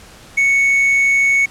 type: tone with quantisation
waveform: triangle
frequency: 2217 Hz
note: C#7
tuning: in tune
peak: -9 dBFS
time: 0.37-1.46 s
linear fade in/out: 10 ms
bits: 6
effects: pink hiss -41 dBFS RMS until 1.5 s + low-pass 10000 Hz 12 dB/octave